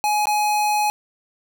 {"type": "tone with dropouts", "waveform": "square", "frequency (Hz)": 840, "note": "G#5", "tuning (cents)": 19, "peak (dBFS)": -18, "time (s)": [0.04, 0.9], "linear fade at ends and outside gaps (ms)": 0, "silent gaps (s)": [0.256, 0.27], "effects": []}